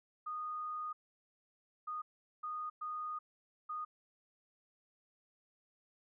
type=tone bursts at uneven times; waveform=sine; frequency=1234 Hz; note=D#6; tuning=15 cents flat; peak=-38 dBFS; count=5; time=0.26-0.93 / 1.87-2.02 / 2.43-2.7 / 2.81-3.19 / 3.69-3.85 s; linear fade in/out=10 ms; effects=none